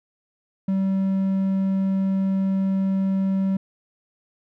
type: tone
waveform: triangle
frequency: 192.5 Hz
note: G3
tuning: 31 cents flat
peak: -17 dBFS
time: 0.68-3.57 s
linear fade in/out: 5 ms
effects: none